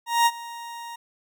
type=tone with ADSR envelope; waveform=40% pulse; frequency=936 Hz; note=A#5; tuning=7 cents sharp; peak=-14 dBFS; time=0.06-0.96 s; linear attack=200 ms; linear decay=46 ms; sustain=-20 dB; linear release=8 ms; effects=none